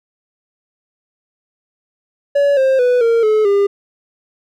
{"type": "tone with pitch steps", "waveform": "triangle", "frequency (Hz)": [568, 530, 494.5, 461.4, 430.5, 401.6], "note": ["C#5", "C5", "B4", "A#4", "A4", "G4"], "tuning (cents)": [42, 22, 2, -18, -38, 42], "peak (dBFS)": -8, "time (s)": [2.35, 3.67], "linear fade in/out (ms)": 10, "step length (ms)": 220, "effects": []}